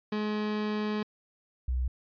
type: tone pair in turn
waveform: 30% pulse / sine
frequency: 211.6 / 62.91 Hz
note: G#3 / B1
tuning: +33 / +33 cents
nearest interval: octave + major sixth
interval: 2100 cents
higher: first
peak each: -26 dBFS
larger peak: neither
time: 0.12-1.03 / 1.68-1.88 s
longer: first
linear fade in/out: 5 ms
effects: resampled to 11025 Hz